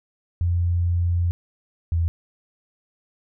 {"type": "tone pair in turn", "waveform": "sine", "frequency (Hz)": [86.9, 83.74], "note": ["F2", "E2"], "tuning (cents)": [-8, 28], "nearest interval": "minor second", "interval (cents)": 64, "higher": "first", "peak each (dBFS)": -18, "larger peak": "neither", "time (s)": [[0.41, 1.31], [1.92, 2.08]], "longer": "first", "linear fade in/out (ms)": 0, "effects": []}